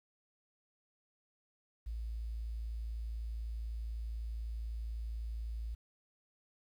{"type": "tone with quantisation", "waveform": "sine", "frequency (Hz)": 56, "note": "A1", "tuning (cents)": 31, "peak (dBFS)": -37, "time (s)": [1.86, 5.75], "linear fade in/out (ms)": 10, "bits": 11, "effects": []}